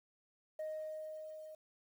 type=tone with level ramp; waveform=sine; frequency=622.3 Hz; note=D#5; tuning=in tune; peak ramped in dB=-36 to -48 dBFS; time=0.59-1.55 s; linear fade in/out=5 ms; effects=tanh soft clip ceiling -37 dBFS + 11-bit